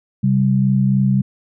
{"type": "tone pair together", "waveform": "sine", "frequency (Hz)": [132.46, 196], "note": ["C3", "G3"], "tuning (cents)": [22, 0], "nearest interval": "perfect fifth", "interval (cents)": 678, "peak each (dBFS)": -15, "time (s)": [0.23, 1.22], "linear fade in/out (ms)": 10, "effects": []}